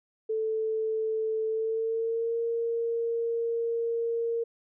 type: tone with pitch glide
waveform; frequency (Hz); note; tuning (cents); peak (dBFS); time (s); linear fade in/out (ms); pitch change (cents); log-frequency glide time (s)
sine; 440 to 463.2; A4 to A#4; 0 to -11; -26; 0.29-4.44; 10; +89; 1.47-2.38
effects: none